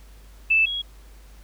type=tone pair in turn; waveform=sine; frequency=2637 / 3315 Hz; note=E7 / G#7; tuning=0 / -4 cents; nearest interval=major third; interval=396 cents; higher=second; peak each=-15 / -25 dBFS; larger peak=first; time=0.5-0.66 / 0.66-0.82 s; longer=neither; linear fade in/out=10 ms; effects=added 50 Hz sine -44 dBFS peak until 1.43 s + pink hiss -55 dBFS RMS until 1.43 s